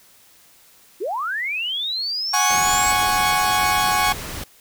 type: linear sweep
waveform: sine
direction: up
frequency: 312.2 to 7902 Hz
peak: -22 dBFS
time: 1-2.93 s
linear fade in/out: 20 ms
type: chord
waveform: sawtooth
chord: F# suspended second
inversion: none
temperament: equal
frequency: 740 / 830.6 / 1108.7 Hz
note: F#5 / G#5 / C#6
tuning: 0 / 0 / 0 cents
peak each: -19 / -17 / -17 dBFS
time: 2.33-4.13 s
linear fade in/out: 10 ms
type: noise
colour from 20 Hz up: pink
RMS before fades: -31 dBFS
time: 2.5-4.44 s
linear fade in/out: 5 ms
effects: white hiss -52 dBFS RMS until 4.6 s

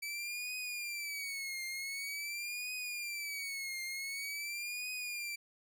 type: tone with vibrato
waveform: sawtooth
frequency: 2298 Hz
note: D7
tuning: 38 cents flat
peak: -35 dBFS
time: 0.02-5.36 s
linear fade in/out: 10 ms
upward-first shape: triangle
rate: 0.46 Hz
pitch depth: 150 cents each way
effects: none

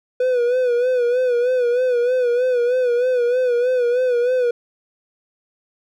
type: tone with vibrato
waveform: triangle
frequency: 493.9 Hz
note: B4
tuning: in tune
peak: -13 dBFS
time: 0.2-4.51 s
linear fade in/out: 5 ms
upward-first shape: sine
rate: 3.2 Hz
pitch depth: 64 cents each way
effects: none

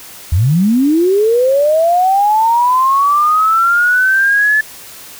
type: linear sweep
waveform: sine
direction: up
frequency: 74.8 to 1738 Hz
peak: -8 dBFS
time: 0.32-4.61 s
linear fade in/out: 5 ms
effects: white hiss -34 dBFS RMS until 5.19 s

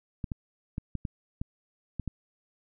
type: clicks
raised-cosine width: 5 ms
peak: -20 dBFS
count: 8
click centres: 0.242 / 0.318 / 0.781 / 0.953 / 1.052 / 1.415 / 1.997 / 2.077 s
effects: none

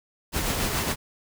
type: noise with tremolo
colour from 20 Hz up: pink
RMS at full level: -25 dBFS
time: 0.32-0.96 s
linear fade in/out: 50 ms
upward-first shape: sine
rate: 7.1 Hz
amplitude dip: 35%
effects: none

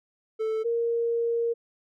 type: tone pair in turn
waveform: triangle / sine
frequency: 440 / 466.2 Hz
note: A4 / A#4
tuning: 0 / 0 cents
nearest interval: minor second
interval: 100 cents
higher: second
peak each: -23 dBFS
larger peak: neither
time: 0.39-0.64 / 0.64-1.54 s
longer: second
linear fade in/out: 20 ms
effects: none

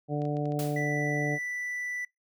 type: harmonic tone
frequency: 147.3 Hz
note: D3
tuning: 6 cents sharp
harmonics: 1 / 2 / 3 / 4 / 5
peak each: -30 / -33 / -35 / -36 / -37 dBFS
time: 0.08-1.39 s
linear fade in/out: 50 ms
type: clicks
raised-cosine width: 0.2 ms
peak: -34 dBFS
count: 5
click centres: 0.219 / 0.253 / 0.369 / 0.456 / 0.521 s
type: noise with exponential decay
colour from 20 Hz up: white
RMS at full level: -37 dBFS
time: 0.59-0.99 s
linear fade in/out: 1 ms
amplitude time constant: 85 ms
type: tone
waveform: triangle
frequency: 1975.5 Hz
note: B6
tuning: in tune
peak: -30 dBFS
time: 0.76-2.05 s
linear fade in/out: 5 ms
effects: noise-tail reverb RT60 0.2 s tail -26 dB re dry

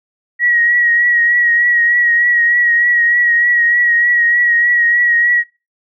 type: tone with vibrato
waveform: sine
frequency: 1906 Hz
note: A#6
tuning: 38 cents sharp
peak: -9 dBFS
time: 0.39-5.44 s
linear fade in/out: 50 ms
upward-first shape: triangle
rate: 3.3 Hz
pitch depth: 34 cents each way
effects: noise-tail reverb RT60 0.3 s tail -26 dB re dry

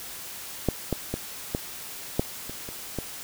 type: clicks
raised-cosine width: 2 ms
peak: -8 / -11 / -14 / -12 / -8 / -23 / -24 / -15 dBFS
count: 8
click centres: 0.687 / 0.927 / 1.14 / 1.549 / 2.195 / 2.496 / 2.689 / 2.987 s
effects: white hiss -39 dBFS RMS until 3.23 s

